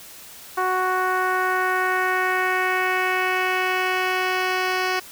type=tone with low-pass filter sweep; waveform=10% pulse; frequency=370.2 Hz; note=F#4; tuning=1 cent sharp; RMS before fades=-22 dBFS; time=0.57-5 s; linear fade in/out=10 ms; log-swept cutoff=1200 to 4200 Hz; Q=1.8; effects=white hiss -42 dBFS RMS until 5.11 s